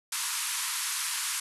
white band-pass noise, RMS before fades -32 dBFS, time 0.12-1.4 s, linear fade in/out 5 ms, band 900 to 12000 Hz, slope 96 dB/octave, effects none

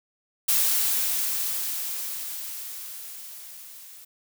blue noise with level ramp, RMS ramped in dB -21 to -46 dBFS, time 0.48-4.05 s, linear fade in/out 10 ms, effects none

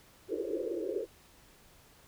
pink band-pass noise, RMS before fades -35 dBFS, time 0.28-1.07 s, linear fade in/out 50 ms, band 320 to 540 Hz, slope 96 dB/octave, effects pink hiss -60 dBFS RMS until 2.07 s

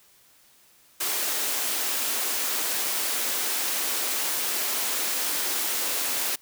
white high-pass noise, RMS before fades -27 dBFS, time 1-6.36 s, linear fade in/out 10 ms, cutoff 250 Hz, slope 24 dB/octave, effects white hiss -58 dBFS RMS until 6.41 s

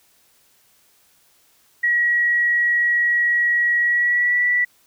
sine tone with pitch glide, 1913 to 1957.7 Hz, A#6 to B6, +44 to -16 cents, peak -15 dBFS, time 1.83-4.65 s, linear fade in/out 10 ms, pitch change +40 cents, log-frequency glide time 3.82-4.45 s, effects white hiss -58 dBFS RMS until 4.86 s

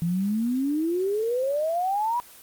sine exponential sweep, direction up, 164.81 to 987.8 Hz, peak -22 dBFS, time 0.02-2.2 s, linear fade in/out 0 ms, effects white hiss -48 dBFS RMS until 2.42 s + Opus 24 kbps

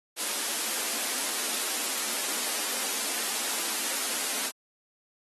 white high-pass noise, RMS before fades -30 dBFS, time 0.16-4.52 s, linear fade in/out 50 ms, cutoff 210 Hz, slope 96 dB/octave, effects AAC 32 kbps

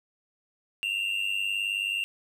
triangle tone pair together, 2709 / 2808 Hz, E7 / F7, +47 / +9 cents, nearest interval minor second, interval 62 cents, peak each -28 dBFS, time 0.83-2.04 s, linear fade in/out 0 ms, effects none

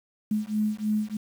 sine beating tone pair, 211.4 / 214.6 Hz, G#3 / A3, +31 / -43 cents, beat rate 3.2 Hz, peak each -27 dBFS, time 0.31-1.17 s, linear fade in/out 5 ms, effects 8-bit

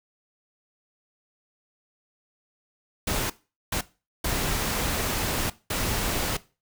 pink noise bursts at uneven times, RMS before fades -27 dBFS, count 4, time 3.07-3.3 / 3.72-3.81 / 4.24-5.5 / 5.7-6.37 s, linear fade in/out 5 ms, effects noise-tail reverb RT60 0.3 s tail -18 dB re dry

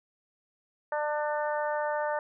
harmonic tone, 298.8 Hz, D4, 30 cents sharp, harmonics 2 / 3 / 4 / 5 / 6, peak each -30 / -32 / -39 / -38 / -40 dBFS, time 0.92-2.19 s, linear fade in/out 2 ms, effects none

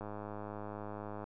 click train, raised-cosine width 1 ms, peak -29 dBFS, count 129, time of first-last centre 0.01-1.241 s, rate 104 Hz, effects none

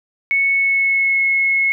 sine tone with pitch glide, 2209 to 2179 Hz, C#7 to C#7, -7 to -30 cents, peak -13 dBFS, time 0.31-1.72 s, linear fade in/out 0 ms, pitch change -23 cents, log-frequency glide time 0.51-1.23 s, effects none

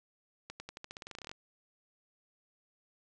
accelerating click train, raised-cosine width 0.2 ms, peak -26 dBFS, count 17, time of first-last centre 0.5-1.315 s, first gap 100 ms, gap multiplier 0.9, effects resampled to 24000 Hz + 10-bit

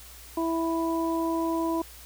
harmonic tone, 329.6 Hz, E4, in tune, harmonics 1 / 2 / 3, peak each -26 / -33 / -31 dBFS, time 0.37-1.82 s, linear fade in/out 5 ms, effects added 60 Hz sine -49 dBFS peak until 2.05 s + white hiss -48 dBFS RMS until 2.05 s

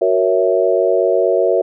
sine chord, F# dominant seventh, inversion none, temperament equal, 370 / 466.2 / 554.4 / 659.3 Hz, F#4 / A#4 / C#5 / E5, 0 / 0 / 0 / 0 cents, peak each -17 dBFS, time 0.01-1.62 s, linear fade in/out 10 ms, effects none

